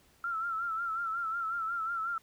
sine tone with vibrato, 1350 Hz, E6, 41 cents sharp, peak -31 dBFS, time 0.24-2.18 s, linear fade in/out 2 ms, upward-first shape sine, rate 5.5 Hz, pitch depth 68 cents each way, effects pink hiss -64 dBFS RMS until 2.22 s

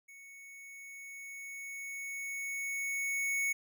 square tone with level ramp, 2217 Hz, C#7, in tune, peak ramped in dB -52 to -30 dBFS, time 0.08-3.53 s, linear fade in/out 10 ms, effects none

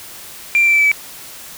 sine tone with pitch steps, 2374 / 2358 / 2341 / 2325 / 2309 / 2293 Hz, D7 / D7 / D7 / D7 / D7 / D7, +18 / +6 / -6 / -18 / -30 / -42 cents, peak -8 dBFS, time 0.55-0.916 s, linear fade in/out 0 ms, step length 61 ms, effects tanh soft clip ceiling -6 dBFS + white hiss -35 dBFS RMS until 1.57 s

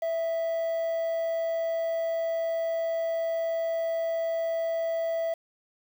triangle tone with quantisation, 659.3 Hz, E5, in tune, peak -24 dBFS, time 0.02-5.34 s, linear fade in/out 5 ms, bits 8, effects none

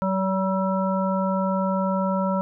harmonic tone with a mistuned harmonic, 190 Hz, F#3, 46 cents sharp, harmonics 1 / 3 / 5 / 7, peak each -23 / -26 / -28 / -31 dBFS, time 0.02-2.41 s, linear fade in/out 0 ms, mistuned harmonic 5, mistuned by +22 cents, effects none

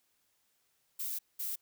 violet noise bursts at uneven times, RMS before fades -37 dBFS, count 2, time 0.99-1.19 / 1.39-1.56 s, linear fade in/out 10 ms, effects white hiss -75 dBFS RMS until 1.61 s

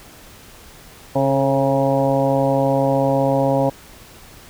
harmonic tone with a mistuned harmonic, 136.3 Hz, C#3, 29 cents flat, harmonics 1 / 2 / 3 / 4 / 5 / 6 / 7, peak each -22 / -21 / -28 / -18 / -24 / -25 / -27 dBFS, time 1.15-3.7 s, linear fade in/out 10 ms, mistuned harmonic 3, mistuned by +65 cents, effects pink hiss -43 dBFS RMS until 4.49 s

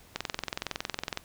click train, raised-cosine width 0.2 ms, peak -13 dBFS, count 23, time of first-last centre 0.16-1.174 s, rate 21.7 Hz, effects pink hiss -56 dBFS RMS until 1.24 s

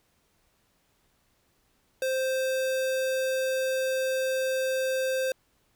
square tone, 523.3 Hz, C5, in tune, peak -26 dBFS, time 2.02-5.32 s, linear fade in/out 2 ms, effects pink hiss -69 dBFS RMS until 5.75 s

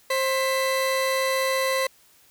30% pulse tone pair together, 529 / 1992.6 Hz, C5 / B6, +19 / +15 cents, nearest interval octave + major seventh, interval 2296 cents, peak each -20 / -25 dBFS, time 0.1-1.87 s, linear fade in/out 5 ms, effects white hiss -57 dBFS RMS until 2.3 s

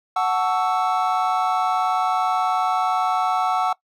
triangle chord, F# minor seventh, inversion none, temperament equal with one note detuned, 740 / 880 / 1120.3 / 1318.5 Hz, F#5 / A5 / C#6 / E6, 0 / 0 / +18 / 0 cents, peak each -19 / -25 / -24 / -22 dBFS, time 0.16-3.73 s, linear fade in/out 5 ms, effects noise-tail reverb RT60 0.1 s tail -20 dB re dry

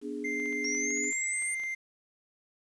sine chord, G# diminished, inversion first, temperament equal, 246.9 / 293.7 / 415.3 Hz, B3 / D4 / G#4, 0 / 0 / 0 cents, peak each -39 / -37 / -38 dBFS, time 0.01-1.13 s, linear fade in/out 50 ms
triangle tone, 2093 Hz, C7, in tune, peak -30 dBFS, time 0.24-1.75 s, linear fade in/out 10 ms
clicks, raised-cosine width 0.3 ms, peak -35 dBFS, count 12, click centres 0.4 / 0.458 / 0.527 / 0.645 / 0.749 / 0.906 / 0.973 / 1.043 / 1.126 / 1.423 / 1.599 / 1.636 s
sine linear sweep, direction up, 5510 to 8870 Hz, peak -32 dBFS, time 0.64-1.55 s, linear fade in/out 10 ms
effects resampled to 22050 Hz + 10-bit

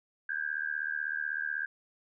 sine tone with amplitude modulation, 1600 Hz, G6, 35 cents sharp, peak -27 dBFS, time 0.29-1.66 s, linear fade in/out 5 ms, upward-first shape sine, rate 76.1 Hz, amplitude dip 95%, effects none

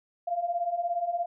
sine beating tone pair, 680 / 697 Hz, F5 / F5, -46 / -4 cents, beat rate 17 Hz, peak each -32 / -28 dBFS, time 0.27-1.26 s, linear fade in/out 10 ms, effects none

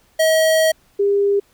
square / sine tone pair in turn, 638 / 401.9 Hz, D#5 / G4, +43 / +43 cents, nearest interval minor sixth, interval 800 cents, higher first, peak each -13 dBFS, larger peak neither, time 0.19-0.72 / 0.99-1.4 s, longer first, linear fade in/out 10 ms, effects pink hiss -57 dBFS RMS until 1.53 s

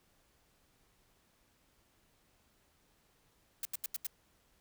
blue noise bursts, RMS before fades -37 dBFS, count 5, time 3.63-4.068 s, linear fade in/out 2 ms, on 22 ms, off 82 ms, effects pink hiss -71 dBFS RMS until 4.6 s

